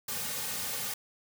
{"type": "noise with comb filter", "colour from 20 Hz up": "white", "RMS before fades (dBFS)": -35, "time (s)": [0.08, 0.94], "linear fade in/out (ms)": 5, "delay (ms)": 3, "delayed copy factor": -1, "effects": []}